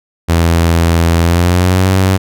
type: tone with pitch glide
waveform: sawtooth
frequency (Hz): 83.8 to 94.61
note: E2 to F#2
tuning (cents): +29 to +39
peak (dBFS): -4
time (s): 0.28-2.18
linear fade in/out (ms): 20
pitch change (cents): +210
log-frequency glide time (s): 1.2-1.89
effects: none